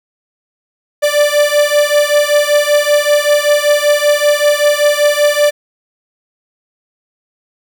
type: beating tone pair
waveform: 45% pulse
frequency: 585 / 590.2 Hz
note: D5 / D5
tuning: -7 / +8 cents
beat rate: 5.2 Hz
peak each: -12 dBFS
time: 1.02-5.51 s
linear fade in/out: 20 ms
effects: none